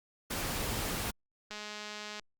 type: noise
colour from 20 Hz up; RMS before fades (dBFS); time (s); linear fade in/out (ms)
pink; -35; 0.3-1.11; 10
type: click train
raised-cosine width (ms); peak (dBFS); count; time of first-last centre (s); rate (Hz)
0.2; -25; 145; 1.51-2.196; 210
effects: Opus 48 kbps